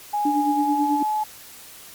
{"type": "tone with pitch glide", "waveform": "sine", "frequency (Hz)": [830.6, 854], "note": ["G#5", "G#5"], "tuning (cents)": [0, 48], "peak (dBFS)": -20, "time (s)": [0.13, 1.24], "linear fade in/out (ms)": 10, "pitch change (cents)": 48, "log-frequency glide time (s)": [0.51, 0.97]}
{"type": "tone with tremolo", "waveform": "sine", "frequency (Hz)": 293.7, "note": "D4", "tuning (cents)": 0, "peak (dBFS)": -18, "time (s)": [0.25, 1.03], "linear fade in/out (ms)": 5, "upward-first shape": "sine", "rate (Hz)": 9.2, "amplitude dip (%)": 65}
{"effects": ["white hiss -43 dBFS RMS until 1.94 s", "MP3 96 kbps"]}